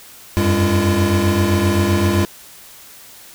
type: tone cluster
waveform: square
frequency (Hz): 89.8 / 97.5 / 201.5 / 343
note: F2 / G2 / G3 / F4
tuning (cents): +49 / -9 / +48 / -31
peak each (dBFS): -20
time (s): 0.37-2.25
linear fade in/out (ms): 0
effects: white hiss -41 dBFS RMS until 3.34 s